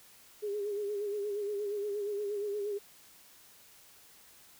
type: tone with vibrato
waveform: sine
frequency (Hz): 410.3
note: G#4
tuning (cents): -21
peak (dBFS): -32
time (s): 0.42-2.79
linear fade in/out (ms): 20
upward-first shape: sine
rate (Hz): 8.5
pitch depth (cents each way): 53
effects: white hiss -58 dBFS RMS until 4.59 s